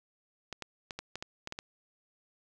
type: clicks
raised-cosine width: 0.2 ms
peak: -21 dBFS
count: 9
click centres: 0.527 / 0.623 / 0.908 / 0.99 / 1.156 / 1.225 / 1.474 / 1.524 / 1.589 s
effects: none